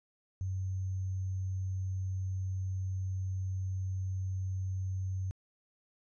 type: tone with sample-and-hold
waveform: sine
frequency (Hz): 94.3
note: F#2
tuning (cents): +33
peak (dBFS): -32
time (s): 0.41-5.31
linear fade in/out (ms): 0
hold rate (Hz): 6300
effects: resampled to 22050 Hz